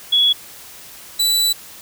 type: tone pair in turn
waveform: sine / sawtooth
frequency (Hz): 3369 / 3962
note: G#7 / B7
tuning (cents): +24 / +5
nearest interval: minor third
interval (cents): 281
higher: second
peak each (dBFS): -11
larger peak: neither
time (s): 0.12-0.33 / 1.19-1.53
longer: second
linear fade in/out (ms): 10
effects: white hiss -39 dBFS RMS until 1.81 s